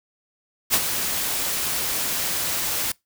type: noise with ADSR envelope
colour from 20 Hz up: white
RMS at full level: -17 dBFS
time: 0.7-2.92 s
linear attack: 42 ms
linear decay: 50 ms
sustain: -8 dB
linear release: 4 ms
effects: noise-tail reverb RT60 0.2 s tail -25 dB re dry